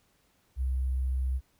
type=tone with sample-and-hold; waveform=sine; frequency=64.7 Hz; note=C2; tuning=19 cents flat; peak=-26 dBFS; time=0.56-1.41 s; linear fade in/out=50 ms; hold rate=11025 Hz; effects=pink hiss -69 dBFS RMS until 1.59 s